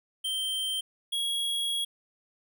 square tone pair in turn, 3136 / 3314 Hz, G7 / G#7, 0 / -4 cents, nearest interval minor second, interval 96 cents, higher second, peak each -29 / -28 dBFS, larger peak second, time 0.24-0.81 / 1.12-1.85 s, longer second, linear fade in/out 10 ms, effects none

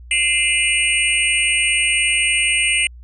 sine tone cluster, 2083 / 2413 / 2656 / 2904 / 8720 Hz, C7 / D7 / E7 / F#7 / C#9, -8 / +46 / +12 / -33 / -29 cents, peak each -21 dBFS, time 0.11-2.87 s, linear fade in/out 2 ms, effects added 60 Hz sine -36 dBFS peak until 3.03 s

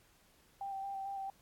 sine tone with vibrato, 784 Hz, G5, in tune, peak -38 dBFS, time 0.61-1.3 s, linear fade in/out 2 ms, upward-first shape square, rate 4.5 Hz, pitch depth 15 cents each way, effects pink hiss -67 dBFS RMS until 1.41 s + AAC 64 kbps

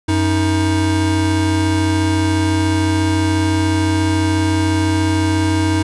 square tone pair together, 93.62 / 314.9 Hz, F#2 / D#4, +21 / +21 cents, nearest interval octave + major sixth, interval 2100 cents, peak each -17 dBFS, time 0.08-5.83 s, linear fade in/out 10 ms, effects resampled to 24000 Hz

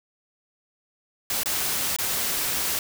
white noise with dropouts, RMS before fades -26 dBFS, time 1.3-2.79 s, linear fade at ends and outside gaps 2 ms, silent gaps 1.434-1.458 / 1.964-1.986 s, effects none

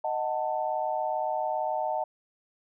sine chord, D# diminished, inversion none, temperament equal with one note detuned, 622.3 / 740 / 887.1 Hz, D#5 / F#5 / A5, 0 / 0 / +14 cents, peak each -31 dBFS, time 0.04-2.04 s, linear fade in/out 5 ms, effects none

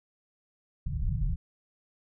pink low-pass noise, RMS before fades -29 dBFS, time 0.86-1.36 s, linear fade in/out 10 ms, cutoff 170 Hz, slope 96 dB/octave, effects none

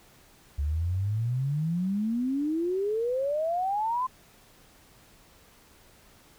sine exponential sweep, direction up, 69.3 to 1046.5 Hz, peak -25 dBFS, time 0.58-4.07 s, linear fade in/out 10 ms, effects pink hiss -57 dBFS RMS until 6.38 s

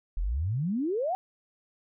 sine exponential sweep, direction up, 37.59 to 784 Hz, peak -26 dBFS, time 0.17-1.15 s, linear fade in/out 0 ms, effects none

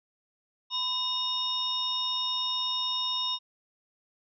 sine tone cluster, 1009 / 2876 / 3700 / 5400 Hz, B5 / F#7 / A#7 / E8, +37 / -50 / -14 / +41 cents, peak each -36 / -37 / -29 / -36 dBFS, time 0.7-3.39 s, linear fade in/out 50 ms, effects none

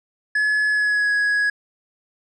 triangle tone with pitch glide, 1704 to 1668.9 Hz, G#6 to G#6, +44 to +8 cents, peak -15 dBFS, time 0.35-1.5 s, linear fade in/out 5 ms, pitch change -36 cents, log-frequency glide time 0.69-1.11 s, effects resampled to 24000 Hz

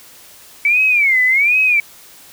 sine tone with vibrato, 2260 Hz, C#7, 33 cents sharp, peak -10 dBFS, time 0.65-1.8 s, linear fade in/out 2 ms, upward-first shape sine, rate 1.3 Hz, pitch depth 210 cents each way, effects white hiss -42 dBFS RMS until 2.32 s

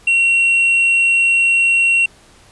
sine tone with tanh clipping, 2735 Hz, F7, 37 cents flat, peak -11 dBFS, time 0.07-2.06 s, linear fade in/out 5 ms, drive 2 dB, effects pink hiss -47 dBFS RMS until 2.51 s + resampled to 24000 Hz

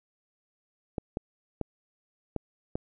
clicks, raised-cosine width 2 ms, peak -17 dBFS, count 5, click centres 0.982 / 1.171 / 1.613 / 2.363 / 2.755 s, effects none

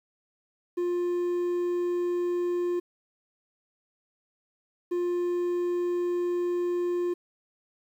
triangle tone pair in turn, 352.2 / 352.2 Hz, F4 / F4, +15 / +15 cents, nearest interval unison, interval 0 cents, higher neither, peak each -23 dBFS, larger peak neither, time 0.77-2.8 / 4.91-7.14 s, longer second, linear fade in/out 10 ms, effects 10-bit

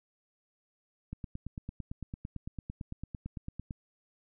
click train, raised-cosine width 5 ms, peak -26 dBFS, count 24, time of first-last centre 1.13-3.708 s, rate 8.92 Hz, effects none

